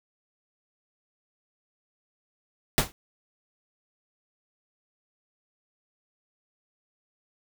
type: noise with exponential decay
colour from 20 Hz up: pink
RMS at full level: -17 dBFS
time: 2.78-2.92 s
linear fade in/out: 0 ms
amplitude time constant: 30 ms
effects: none